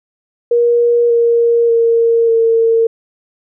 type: tone with pitch steps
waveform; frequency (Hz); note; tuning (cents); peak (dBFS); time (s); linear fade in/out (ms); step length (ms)
sine; 474.8 / 468.3 / 461.8 / 455.5; A#4 / A#4 / A#4 / A#4; +32 / +8 / -16 / -40; -8; 0.51-2.87; 5; 590
effects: none